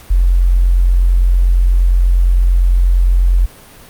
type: tone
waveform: sine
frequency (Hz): 44.32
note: F1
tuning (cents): +26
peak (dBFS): -7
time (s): 0.1-3.46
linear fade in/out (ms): 10
effects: pink hiss -39 dBFS RMS until 3.89 s + Opus 48 kbps